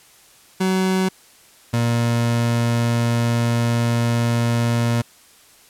30% pulse tone pair in turn, 187.8 / 117.77 Hz, F#3 / A#2, +26 / +18 cents, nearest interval minor sixth, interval 808 cents, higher first, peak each -14 dBFS, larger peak neither, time 0.6-1.09 / 1.73-5.02 s, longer second, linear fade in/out 10 ms, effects white hiss -50 dBFS RMS until 5.69 s + low-pass 12000 Hz 12 dB/octave

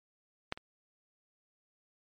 clicks, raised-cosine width 0.3 ms, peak -16 / -29 dBFS, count 2, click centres 0.524 / 0.575 s, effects MP3 48 kbps

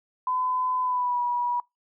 sine tone with pitch glide, 1012 to 970.2 Hz, B5 to B5, +42 to -31 cents, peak -23 dBFS, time 0.27-1.6 s, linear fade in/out 2 ms, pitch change -73 cents, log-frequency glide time 0.81-1.21 s, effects noise-tail reverb RT60 0.2 s tail -26 dB re dry

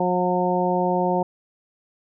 harmonic tone, 180 Hz, F#3, 47 cents flat, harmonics 1 / 2 / 3 / 4 / 5, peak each -25 / -25 / -25 / -25 / -25 dBFS, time 0-1.23 s, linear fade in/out 5 ms, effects none

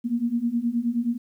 sine beating tone pair, 230.9 / 240.4 Hz, A#3 / B3, -16 / -46 cents, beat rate 9.5 Hz, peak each -26 / -24 dBFS, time 0.04-1.18 s, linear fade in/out 20 ms, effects 10-bit

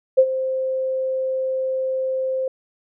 sine tone with ADSR envelope, 523.3 Hz, C5, in tune, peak -7 dBFS, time 0.17-2.48 s, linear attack 18 ms, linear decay 62 ms, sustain -13 dB, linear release 3 ms, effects none

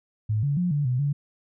sine tone with pitch steps, 107.4 / 142.7 / 177.9 / 145.5 / 125.4 / 143.3 Hz, A2 / D3 / F3 / D3 / B2 / D3, -41 / -49 / +32 / -16 / +27 / -42 cents, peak -21 dBFS, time 0.29-1.13 s, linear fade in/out 10 ms, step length 140 ms, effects none

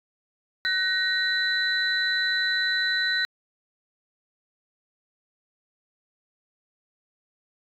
sine tone cluster, 1507 / 1875 / 3994 Hz, F#6 / A#6 / B7, +31 / +10 / +19 cents, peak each -26 dBFS, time 0.65-3.25 s, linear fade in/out 0 ms, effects tanh soft clip ceiling -12 dBFS

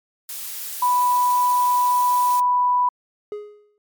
blue noise, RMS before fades -31 dBFS, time 0.29-2.4 s, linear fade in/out 2 ms
sine tone, 987.8 Hz, B5, in tune, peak -15 dBFS, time 0.82-2.89 s, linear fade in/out 5 ms
triangle tone with exponential decay, 416.9 Hz, G#4, 7 cents sharp, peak -23 dBFS, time 3.32-3.78 s, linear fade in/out 1 ms, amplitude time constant 99 ms
effects MP3 96 kbps

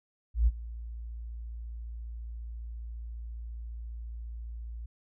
sine tone with ADSR envelope, 57.3 Hz, A#1, 29 cents flat, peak -18 dBFS, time 0.34-4.86 s, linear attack 130 ms, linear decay 36 ms, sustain -19 dB, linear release 6 ms, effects none

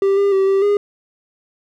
triangle tone with pitch steps, 392.4 / 400.2 / 386.2 / 390 / 409 Hz, G4 / G4 / G4 / G4 / G#4, +2 / +36 / -26 / -9 / -26 cents, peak -10 dBFS, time 0.02-0.77 s, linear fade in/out 2 ms, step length 150 ms, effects none

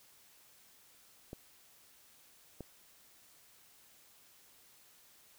clicks, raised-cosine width 2 ms, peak -30 dBFS, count 2, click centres 1.331 / 2.607 s, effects white hiss -63 dBFS RMS until 5.38 s

